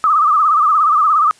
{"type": "tone with vibrato", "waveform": "sine", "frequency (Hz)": 1229, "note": "D#6", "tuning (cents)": -22, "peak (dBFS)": -9, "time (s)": [0.04, 1.31], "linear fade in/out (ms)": 0, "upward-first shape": "sine", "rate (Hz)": 17, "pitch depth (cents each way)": 100, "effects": ["white hiss -48 dBFS RMS until 1.39 s", "resampled to 22050 Hz"]}